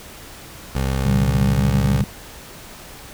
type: tone with pitch glide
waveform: 20% pulse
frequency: 66.4 to 67.87 Hz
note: C2 to C#2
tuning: +26 to -36 cents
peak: -14 dBFS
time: 0.75-2.02 s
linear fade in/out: 5 ms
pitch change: +38 cents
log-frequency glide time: 1.41-1.67 s
type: chord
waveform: sine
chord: G minor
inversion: first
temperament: equal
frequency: 116.54 / 146.83 / 196 Hz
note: Bb2 / D3 / G3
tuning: 0 / 0 / 0 cents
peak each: -21 dBFS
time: 1.06-2.04 s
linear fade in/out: 0 ms
effects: pink hiss -39 dBFS RMS until 3.13 s